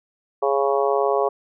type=harmonic tone; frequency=138.59 Hz; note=C#3; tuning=in tune; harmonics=3 / 4 / 5 / 6 / 7 / 8; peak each=-21 / -23 / -24 / -28 / -29 / -27 dBFS; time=0.42-1.29 s; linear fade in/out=10 ms; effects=none